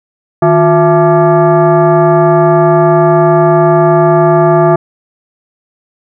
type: tone with frequency modulation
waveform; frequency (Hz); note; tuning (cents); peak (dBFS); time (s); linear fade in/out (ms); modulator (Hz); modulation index
sine; 155.56; D#3; 0; -4; 0.42-4.76; 5; 512; 1.6
effects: none